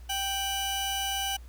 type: tone pair together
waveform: sawtooth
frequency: 784 / 2963 Hz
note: G5 / F#7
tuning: 0 / +2 cents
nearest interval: octave + major seventh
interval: 2302 cents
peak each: -28 dBFS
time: 0.09-1.37 s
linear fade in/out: 10 ms
effects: added 60 Hz sine -43 dBFS peak until 1.48 s + pink hiss -60 dBFS RMS until 1.48 s